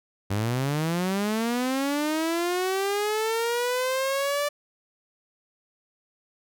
sawtooth linear sweep, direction up, 96.1 to 587.3 Hz, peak -20 dBFS, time 0.3-4.49 s, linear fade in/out 10 ms, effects none

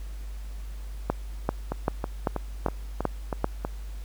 two click trains, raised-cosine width 1 ms, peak -9 / -14 dBFS, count 7 / 7, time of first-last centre 1.1-3.444 / 1.72-3.649 s, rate 2.56 / 3.11 Hz, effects added 50 Hz sine -34 dBFS peak until 4.04 s + pink hiss -53 dBFS RMS until 4.04 s

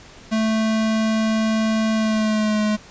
square tone with pitch glide, 220 to 212.4 Hz, A3 to G#3, 0 to +39 cents, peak -18 dBFS, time 0.31-2.77 s, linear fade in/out 20 ms, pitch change -61 cents, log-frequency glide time 1.94-2.62 s, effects pink hiss -44 dBFS RMS until 2.9 s + resampled to 16000 Hz

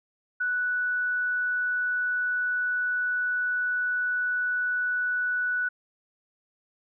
sine tone, 1480 Hz, F#6, in tune, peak -24 dBFS, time 0.4-5.69 s, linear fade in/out 10 ms, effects none

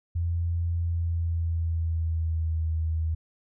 sine tone with pitch glide, 85 to 80.23 Hz, F2 to E2, -46 to -46 cents, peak -24 dBFS, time 0.15-3.15 s, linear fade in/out 10 ms, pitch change -100 cents, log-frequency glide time 0.79-2.65 s, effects none

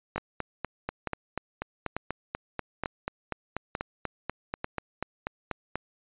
two click trains, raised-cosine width 0.5 ms, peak -15 / -15 dBFS, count 24 / 6, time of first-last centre 0.16-5.756 / 0.18-4.644 s, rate 4.11 / 1.12 Hz, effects resampled to 8000 Hz

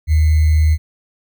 sine tone with sample-and-hold, 77.78 Hz, D#2, in tune, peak -9 dBFS, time 0.07-0.78 s, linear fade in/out 50 ms, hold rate 2100 Hz, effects none

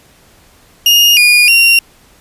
35% pulse tone with pitch steps, 2844 / 2439 / 2758 Hz, F7 / D#7 / F7, +31 / -35 / -22 cents, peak -3 dBFS, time 0.86-1.79 s, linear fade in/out 2 ms, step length 310 ms, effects pink hiss -46 dBFS RMS until 2.2 s + resampled to 32000 Hz

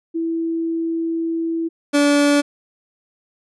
sine / 30% pulse tone pair in turn, 329.6 / 288.5 Hz, E4 / D4, 0 / -31 cents, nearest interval major second, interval 231 cents, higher first, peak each -19 / -10 dBFS, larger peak second, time 0.14-1.69 / 1.93-2.42 s, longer first, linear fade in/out 20 ms, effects resampled to 24000 Hz

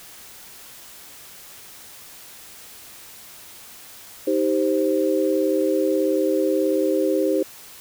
sine chord, C minor, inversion first, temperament just, 314 / 392.4 / 523.3 Hz, Eb4 / G4 / C5, +16 / +2 / 0 cents, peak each -22 dBFS, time 4.27-7.43 s, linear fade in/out 5 ms, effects white hiss -43 dBFS RMS until 7.8 s

